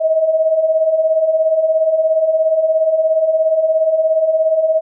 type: beating tone pair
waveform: sine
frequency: 622.3 / 639.3 Hz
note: D#5 / D#5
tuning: 0 / +47 cents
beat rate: 17 Hz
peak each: -19 / -12 dBFS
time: 0-4.81 s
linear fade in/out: 20 ms
effects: none

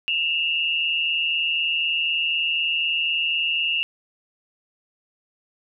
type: tone pair together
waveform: sine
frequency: 2688 / 2848 Hz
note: E7 / F7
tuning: +33 / +33 cents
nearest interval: minor second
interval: 100 cents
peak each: -23 dBFS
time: 0.08-3.83 s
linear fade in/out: 0 ms
effects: none

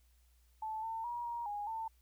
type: tone with pitch steps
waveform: sine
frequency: 874 / 900 / 955 / 944 / 824 / 895 Hz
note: A5 / A5 / A#5 / A#5 / G#5 / A5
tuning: -12 / +39 / +42 / +22 / -14 / +29 cents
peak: -37 dBFS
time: 0.62-1.88 s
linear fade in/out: 5 ms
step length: 210 ms
effects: added 60 Hz sine -65 dBFS peak until 2.01 s + white hiss -75 dBFS RMS until 2.01 s

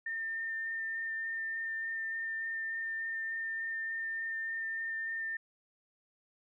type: tone with vibrato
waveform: sine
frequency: 1806 Hz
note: A6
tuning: 45 cents sharp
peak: -34 dBFS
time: 0.06-5.37 s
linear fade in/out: 5 ms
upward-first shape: sine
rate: 3.4 Hz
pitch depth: 8 cents each way
effects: none

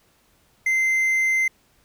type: tone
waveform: triangle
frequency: 2076 Hz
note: C7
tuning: 14 cents flat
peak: -16 dBFS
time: 0.66-1.48 s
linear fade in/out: 5 ms
effects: pink hiss -61 dBFS RMS until 1.84 s

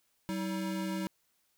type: tone pair together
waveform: square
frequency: 190.74 / 320.5 Hz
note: G3 / E4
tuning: -47 / -49 cents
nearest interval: major sixth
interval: 898 cents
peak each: -35 / -38 dBFS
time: 0.29-1.07 s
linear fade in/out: 0 ms
effects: white hiss -74 dBFS RMS until 1.57 s

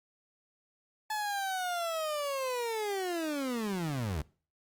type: linear sweep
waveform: 30% pulse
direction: down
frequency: 866 to 67.5 Hz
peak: -29 dBFS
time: 1.1-4.22 s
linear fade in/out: 5 ms
effects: noise-tail reverb RT60 0.4 s tail -22 dB re dry + Opus 48 kbps

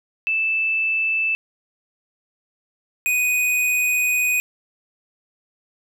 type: tone pair in turn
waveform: sine / square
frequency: 2637 / 2489 Hz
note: E7 / D#7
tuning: 0 / 0 cents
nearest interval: minor second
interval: 100 cents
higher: first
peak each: -18 dBFS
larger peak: neither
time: 0.27-1.35 / 3.06-4.4 s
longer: second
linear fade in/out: 0 ms
effects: none

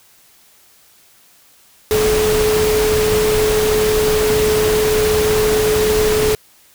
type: tone in noise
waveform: sine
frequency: 428.7 Hz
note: A4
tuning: 45 cents flat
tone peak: -13 dBFS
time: 1.91-6.35 s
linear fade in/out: 0 ms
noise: pink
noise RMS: -20 dBFS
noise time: 1.91-6.35 s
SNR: +4 dB
effects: white hiss -50 dBFS RMS until 6.74 s

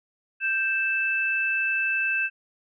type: tone pair together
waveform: sine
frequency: 1568 / 2637 Hz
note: G6 / E7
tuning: 0 / 0 cents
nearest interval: major sixth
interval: 900 cents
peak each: -26 / -24 dBFS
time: 0.4-2.3 s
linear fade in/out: 50 ms
effects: none

